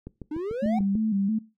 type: click train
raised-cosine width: 3 ms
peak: -24 dBFS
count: 7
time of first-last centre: 0.07-0.954 s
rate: 6.79 Hz
type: exponential sweep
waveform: triangle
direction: up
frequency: 292 to 781 Hz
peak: -26 dBFS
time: 0.31-0.79 s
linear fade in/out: 5 ms
type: tone with vibrato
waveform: sine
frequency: 207.7 Hz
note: G#3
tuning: in tune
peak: -22 dBFS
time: 0.62-1.39 s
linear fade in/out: 10 ms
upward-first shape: square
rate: 3 Hz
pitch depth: 90 cents each way
effects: noise-tail reverb RT60 0.3 s tail -21 dB re dry